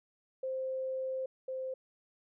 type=tone pair in turn; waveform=sine; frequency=523.3 / 521.4 Hz; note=C5 / C5; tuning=0 / -6 cents; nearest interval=unison; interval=6 cents; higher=first; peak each=-33 / -35 dBFS; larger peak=first; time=0.43-1.26 / 1.48-1.74 s; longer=first; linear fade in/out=5 ms; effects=none